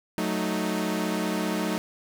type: chord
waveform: sawtooth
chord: D# diminished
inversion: first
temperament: equal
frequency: 185 / 220 / 311.1 Hz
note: F#3 / A3 / D#4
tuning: 0 / 0 / 0 cents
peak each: -26 dBFS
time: 0.18-1.78 s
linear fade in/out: 0 ms
effects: none